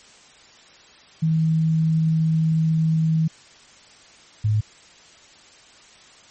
sine tone pair in turn, 160 / 106.79 Hz, D#3 / G#2, +49 / +49 cents, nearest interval perfect fifth, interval 700 cents, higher first, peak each -16 dBFS, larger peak neither, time 1.22-3.28 / 4.44-4.61 s, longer first, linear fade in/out 10 ms, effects white hiss -49 dBFS RMS until 6.3 s + MP3 32 kbps

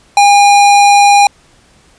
square tone, 811 Hz, G#5, 41 cents flat, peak -4 dBFS, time 0.17-1.27 s, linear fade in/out 2 ms, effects pink hiss -47 dBFS RMS until 1.98 s + resampled to 22050 Hz

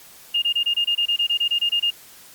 sine tone bursts, 2830 Hz, F7, 22 cents sharp, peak -17 dBFS, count 15, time 0.34-1.906 s, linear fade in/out 10 ms, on 82 ms, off 24 ms, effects white hiss -46 dBFS RMS until 2.34 s + Opus 48 kbps

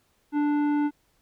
sine tone with tanh clipping, 293.7 Hz, D4, in tune, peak -23 dBFS, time 0.32-0.91 s, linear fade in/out 50 ms, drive 12 dB, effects pink hiss -68 dBFS RMS until 1.21 s

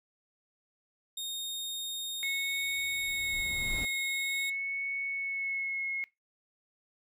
sawtooth tone with pitch glide, 3700 to 3724 Hz, A#7 to A#7, -14 to -2 cents, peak -32 dBFS, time 1.17-4.5 s, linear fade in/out 5 ms, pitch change +12 cents, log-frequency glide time 2.42-3.62 s
sine tone with vibrato, 2191 Hz, C#7, 21 cents flat, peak -31 dBFS, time 2.23-6.04 s, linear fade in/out 0 ms, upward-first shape sine, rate 0.46 Hz, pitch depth 19 cents each way
brown noise with exponential growth, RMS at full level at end -34 dBFS, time 2.33-3.85 s, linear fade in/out 1 ms, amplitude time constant 330 ms
effects noise-tail reverb RT60 0.2 s tail -20 dB re dry

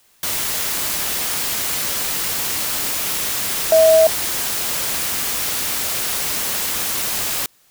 sine tone in noise, 643 Hz, E5, 43 cents flat, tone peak -8 dBFS, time 3.72-4.07 s, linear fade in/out 2 ms, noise white, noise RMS -22 dBFS, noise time 0.23-7.46 s, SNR +11 dB, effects white hiss -56 dBFS RMS until 7.7 s

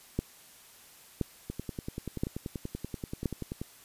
two click trains, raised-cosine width 3 ms, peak -15 / -22 dBFS, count 4 / 23, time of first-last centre 0.19-3.257 / 1.5-3.615 s, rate 0.978 / 10.4 Hz, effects white hiss -55 dBFS RMS until 3.84 s + resampled to 32000 Hz

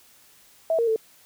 sine tone with pitch steps, 651 / 464 / 443.4 Hz, E5 / A#4 / A4, -22 / -8 / +13 cents, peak -19 dBFS, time 0.7-0.961 s, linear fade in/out 2 ms, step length 87 ms, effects white hiss -55 dBFS RMS until 1.25 s

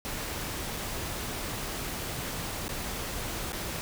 pink noise with dropouts, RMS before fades -35 dBFS, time 0.05-3.81 s, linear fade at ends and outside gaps 0 ms, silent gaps 0.767-0.771 / 2.681-2.691 / 3.521-3.53 s, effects none

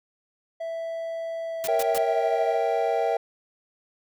triangle tone with pitch glide, 660 to 646.4 Hz, E5 to E5, +2 to -34 cents, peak -27 dBFS, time 0.6-2.57 s, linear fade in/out 10 ms, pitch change -36 cents, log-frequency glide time 1.45-2.16 s
white noise bursts, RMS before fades -32 dBFS, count 3, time 1.64-1.979 s, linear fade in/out 0 ms, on 33 ms, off 120 ms
triangle chord, A# diminished seventh, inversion none, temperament equal, 466.2 / 554.4 / 659.3 / 784 Hz, A#4 / C#5 / E5 / G5, 0 / 0 / 0 / 0 cents, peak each -25 / -29 / -24 / -25 dBFS, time 1.68-3.17 s, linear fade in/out 5 ms
effects none

